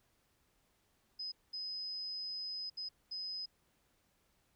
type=tone bursts at uneven times; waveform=sine; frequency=5040 Hz; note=D#8; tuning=21 cents sharp; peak=-39 dBFS; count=4; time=1.19-1.32 / 1.53-2.7 / 2.77-2.89 / 3.11-3.46 s; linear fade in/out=10 ms; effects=pink hiss -75 dBFS RMS until 4.55 s